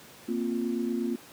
sine chord, Bb suspended second, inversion none, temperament equal, 233.1 / 261.6 / 349.2 Hz, Bb3 / C4 / F4, 0 / 0 / 0 cents, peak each -29 / -32 / -32 dBFS, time 0.28-1.16 s, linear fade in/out 10 ms, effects pink hiss -50 dBFS RMS until 1.32 s + high-pass 150 Hz 12 dB/octave

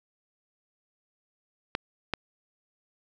clicks, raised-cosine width 0.3 ms, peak -11 dBFS, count 2, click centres 1.751 / 2.137 s, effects none

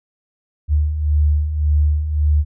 sine beating tone pair, 73.42 / 75.22 Hz, D2 / D2, 0 / +42 cents, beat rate 1.8 Hz, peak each -21 / -14 dBFS, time 0.68-2.45 s, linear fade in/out 50 ms, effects none

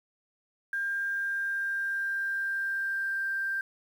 sine tone with pitch glide, 1600 to 1579.8 Hz, G6 to G6, +35 to +13 cents, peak -28 dBFS, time 0.73-3.61 s, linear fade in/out 2 ms, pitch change -22 cents, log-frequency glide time 0.88-3.29 s, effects 9-bit

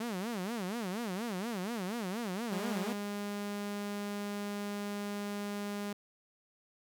sawtooth tone with vibrato, 207.9 Hz, G#3, 2 cents sharp, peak -31 dBFS, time 0-2.93 s, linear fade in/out 5 ms, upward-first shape sine, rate 4.2 Hz, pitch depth 260 cents each way
sawtooth tone, 204.2 Hz, G#3, 29 cents flat, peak -32 dBFS, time 2.52-5.93 s, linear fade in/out 5 ms
effects none

